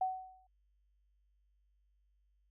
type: tone with exponential decay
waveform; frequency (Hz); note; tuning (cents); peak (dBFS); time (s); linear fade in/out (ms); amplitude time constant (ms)
sine; 750; F#5; +23; -28; 0.01-0.47; 5; 100
effects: added 50 Hz sine -70 dBFS peak until 2.5 s